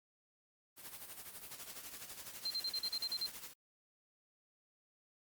white noise with tremolo, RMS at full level -47 dBFS, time 0.76-3.54 s, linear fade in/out 50 ms, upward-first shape sine, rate 12 Hz, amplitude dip 65%
sine tone bursts, 4146 Hz, C8, 17 cents flat, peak -35 dBFS, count 9, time 2.45-3.266 s, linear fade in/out 5 ms, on 56 ms, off 39 ms
effects Opus 32 kbps

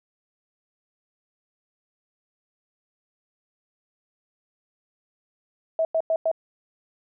sine tone bursts, 648 Hz, E5, 30 cents flat, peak -19 dBFS, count 4, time 5.79-6.315 s, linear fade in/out 2 ms, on 60 ms, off 95 ms, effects none

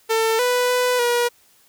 sawtooth tone with pitch steps, 447.7 / 494.8 / 497.5 / 480.5 Hz, A4 / B4 / B4 / B4, +30 / +3 / +13 / -48 cents, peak -13 dBFS, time 0.09-1.29 s, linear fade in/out 20 ms, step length 300 ms, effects white hiss -56 dBFS RMS until 1.68 s

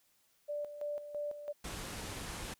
sine tone with tremolo, 587.3 Hz, D5, in tune, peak -35 dBFS, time 0.48-1.53 s, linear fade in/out 20 ms, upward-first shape square, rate 3 Hz, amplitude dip 65%
pink low-pass noise, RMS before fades -43 dBFS, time 1.64-2.54 s, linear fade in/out 5 ms, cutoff 12000 Hz, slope 48 dB/octave
effects white hiss -72 dBFS RMS until 2.59 s

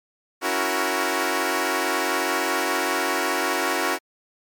10% pulse chord, F# dominant seventh, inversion second, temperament equal with one note detuned, 278.8 / 329.6 / 370 / 466.2 Hz, C#4 / E4 / F#4 / A#4, +10 / 0 / 0 / 0 cents, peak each -20 / -19 / -17 / -20 dBFS, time 0.41-3.99 s, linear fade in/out 50 ms, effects MP3 96 kbps

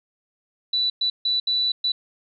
sine tone bursts at uneven times, 3964 Hz, B7, 6 cents sharp, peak -19 dBFS, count 5, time 0.73-0.9 / 1.01-1.1 / 1.25-1.4 / 1.47-1.72 / 1.84-1.92 s, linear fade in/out 5 ms, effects none

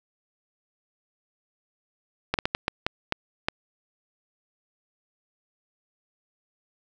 slowing click train, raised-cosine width 0.3 ms, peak -7 dBFS, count 8, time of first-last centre 2.34-3.485 s, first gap 48 ms, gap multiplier 1.4, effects none

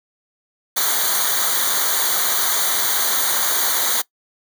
white noise with comb filter, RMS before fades -19 dBFS, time 0.76-4.02 s, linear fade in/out 10 ms, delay 0.38 ms, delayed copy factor -0.95, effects noise-tail reverb RT60 0.1 s tail -20 dB re dry

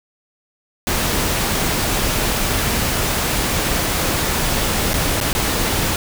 pink noise with dropouts, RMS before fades -19 dBFS, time 0.87-5.96 s, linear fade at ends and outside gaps 1 ms, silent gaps 4.934-4.94 / 5.203-5.211 / 5.33-5.35 s, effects none

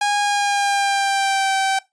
sawtooth tone with pitch glide, 820 to 774 Hz, G#5 to G5, -22 to -22 cents, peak -13 dBFS, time 0.01-1.79 s, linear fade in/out 5 ms, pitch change -100 cents, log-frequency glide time 0.2-1.56 s, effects noise-tail reverb RT60 0.2 s tail -20 dB re dry + resampled to 22050 Hz

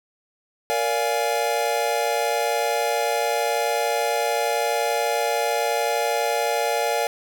square chord, Bb dominant seventh, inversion none, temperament equal with one note detuned, 466.2 / 577.6 / 698.5 / 830.6 Hz, Bb4 / D5 / F5 / Ab5, 0 / -29 / 0 / 0 cents, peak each -27 dBFS, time 0.7-7.07 s, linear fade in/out 0 ms, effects none

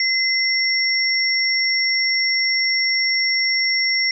sine tone pair together, 2054 / 5484 Hz, C7 / F8, -33 / -32 cents, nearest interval octave + perfect fourth, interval 1701 cents, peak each -19 dBFS, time 0-4.11 s, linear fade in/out 2 ms, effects none

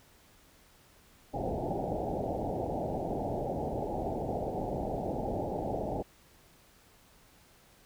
white low-pass noise, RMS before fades -34 dBFS, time 1.33-6.03 s, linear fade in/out 20 ms, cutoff 830 Hz, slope 96 dB/octave, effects pink hiss -61 dBFS RMS until 7.85 s

